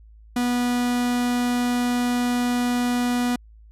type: tone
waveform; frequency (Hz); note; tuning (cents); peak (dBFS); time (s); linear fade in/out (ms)
45% pulse; 244.4; B3; -18; -20; 0.36-3.36; 5
effects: added 54 Hz sine -45 dBFS peak until 3.71 s + resampled to 32000 Hz

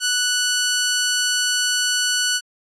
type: tone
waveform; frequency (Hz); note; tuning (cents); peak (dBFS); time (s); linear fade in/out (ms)
10% pulse; 1480; F#6; 0; -9; 0-2.41; 50
effects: low-pass 10000 Hz 12 dB/octave + AAC 64 kbps

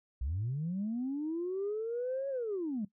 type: linear two-way sweep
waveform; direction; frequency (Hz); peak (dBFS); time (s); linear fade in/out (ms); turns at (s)
sine; up then down; 57.1 to 557 to 194.5; -31; 0.21-2.85; 5; 2.29
effects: noise-tail reverb RT60 0.1 s tail -17 dB re dry + tanh soft clip ceiling -28 dBFS

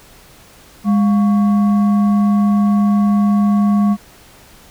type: tone with frequency modulation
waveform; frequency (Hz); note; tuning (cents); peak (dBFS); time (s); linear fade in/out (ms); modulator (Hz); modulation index
sine; 205.1; G#3; -21; -10; 0.84-3.97; 50; 910; 0.3
effects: pink hiss -44 dBFS RMS until 4.7 s

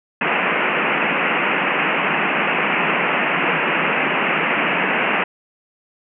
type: band-pass noise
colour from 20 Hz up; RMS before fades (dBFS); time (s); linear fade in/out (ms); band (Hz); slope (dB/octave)
white; -19; 0.21-5.24; 5; 150 to 2800; 96
effects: none

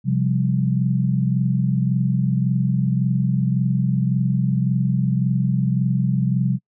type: chord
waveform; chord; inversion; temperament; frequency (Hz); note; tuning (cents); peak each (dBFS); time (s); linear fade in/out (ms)
sine; C suspended fourth; none; just; 130.81 / 174.42 / 196.22; C3 / F3 / G3; 0 / -2 / +2; -19 / -22 / -23; 0.04-6.59; 50
effects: noise-tail reverb RT60 0.1 s tail -24 dB re dry

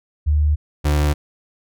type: tone pair in turn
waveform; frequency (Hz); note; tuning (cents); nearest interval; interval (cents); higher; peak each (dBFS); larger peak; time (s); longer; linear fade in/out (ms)
sine / 35% pulse; 75 / 74.01; D2 / D2; +37 / +14; unison; 23; first; -13; neither; 0.26-0.56 / 0.84-1.14; neither; 20
effects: none

